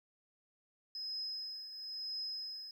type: tone with tremolo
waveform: sine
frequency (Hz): 5090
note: D#8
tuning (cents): +39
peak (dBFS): -37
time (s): 0.95-2.71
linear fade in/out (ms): 2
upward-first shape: triangle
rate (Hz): 1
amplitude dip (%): 65
effects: 11-bit